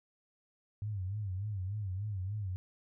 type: tone with vibrato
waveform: sine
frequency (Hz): 99.1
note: G2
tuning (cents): +19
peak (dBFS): -34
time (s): 0.82-2.56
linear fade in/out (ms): 0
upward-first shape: sine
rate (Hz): 3.4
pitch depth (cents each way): 140
effects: none